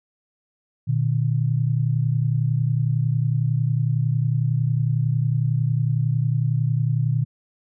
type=tone pair together; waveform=sine; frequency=119.2 / 150.18 Hz; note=A#2 / D3; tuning=+39 / +39 cents; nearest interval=major third; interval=400 cents; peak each=-20 / -22 dBFS; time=0.87-7.25 s; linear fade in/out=20 ms; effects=none